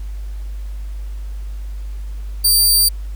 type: tone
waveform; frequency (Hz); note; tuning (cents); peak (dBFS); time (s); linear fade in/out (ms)
15% pulse; 4649; D8; -18; -4; 2.44-2.89; 10
effects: added 50 Hz sine -24 dBFS peak until 3.15 s + pink hiss -49 dBFS RMS until 3.15 s